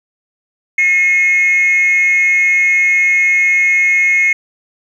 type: tone with frequency modulation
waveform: sine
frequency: 2158 Hz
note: C#7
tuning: 47 cents flat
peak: -7 dBFS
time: 0.78-4.33 s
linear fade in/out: 5 ms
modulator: 354 Hz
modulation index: 0.33
effects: tanh soft clip ceiling -6 dBFS + 8-bit